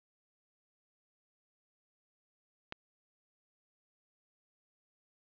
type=click; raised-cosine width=0.3 ms; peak=-23 dBFS; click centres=2.724 s; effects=resampled to 11025 Hz + 9-bit